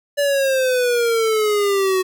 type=exponential sweep; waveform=square; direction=down; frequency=579 to 370 Hz; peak=-16 dBFS; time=0.17-2.03 s; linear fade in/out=20 ms; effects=none